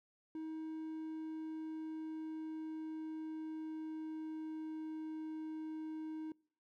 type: tone with pitch glide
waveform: triangle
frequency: 316.6 to 313.9 Hz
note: D#4 to D#4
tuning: +30 to +15 cents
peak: -39 dBFS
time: 0.35-6.32 s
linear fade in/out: 2 ms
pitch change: -15 cents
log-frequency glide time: 0.77-5.2 s
effects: noise-tail reverb RT60 0.5 s tail -25 dB re dry